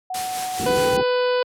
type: tone with pitch glide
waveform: sine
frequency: 742 to 774.9 Hz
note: F#5 to G5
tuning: +5 to -20 cents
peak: -25 dBFS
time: 0.1-1.01 s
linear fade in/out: 5 ms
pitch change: +75 cents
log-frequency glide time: 0.7-0.87 s
type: noise with tremolo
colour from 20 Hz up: white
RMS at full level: -28 dBFS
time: 0.14-0.97 s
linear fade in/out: 5 ms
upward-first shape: sine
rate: 4.8 Hz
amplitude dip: 40%
type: low-pass noise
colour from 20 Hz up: white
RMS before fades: -27 dBFS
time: 0.59-1.03 s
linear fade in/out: 5 ms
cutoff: 470 Hz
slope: 96 dB/octave
type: harmonic tone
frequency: 497.3 Hz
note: B4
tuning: 12 cents sharp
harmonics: 1 / 2 / 3 / 4 / 5 / 6 / 7 / 8 / 9 / 10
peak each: -18 / -27 / -30 / -41 / -36 / -34 / -40 / -41 / -37 / -44 dBFS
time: 0.66-1.43 s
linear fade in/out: 5 ms
effects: high-pass 80 Hz 12 dB/octave + low-pass 11000 Hz 12 dB/octave